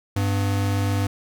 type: tone pair together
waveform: square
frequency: 99.21 / 250 Hz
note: G2 / B3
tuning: +21 / +21 cents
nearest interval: octave + major third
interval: 1600 cents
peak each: -21 / -31 dBFS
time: 0.16-1.07 s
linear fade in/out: 5 ms
effects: none